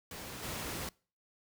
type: noise with level steps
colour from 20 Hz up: pink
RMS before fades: -44 / -39 dBFS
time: 0.11-0.89 s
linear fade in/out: 2 ms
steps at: 0.42 s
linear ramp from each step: 20 ms
effects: noise-tail reverb RT60 0.4 s tail -25 dB re dry + high-pass 60 Hz 12 dB/octave